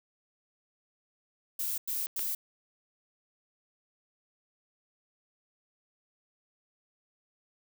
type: noise bursts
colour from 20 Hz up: violet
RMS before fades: -33 dBFS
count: 3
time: 1.59-2.35 s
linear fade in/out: 5 ms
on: 190 ms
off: 95 ms
type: clicks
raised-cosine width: 0.2 ms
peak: -32 / -22 dBFS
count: 2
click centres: 2.069 / 2.193 s
effects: none